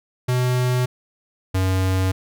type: tone pair in turn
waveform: square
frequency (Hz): 125.5 / 94.02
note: B2 / F#2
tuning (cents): +28 / +28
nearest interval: perfect fourth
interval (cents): 500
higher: first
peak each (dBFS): -18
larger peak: neither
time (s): 0.28-0.86 / 1.54-2.12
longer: neither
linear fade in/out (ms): 10
effects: none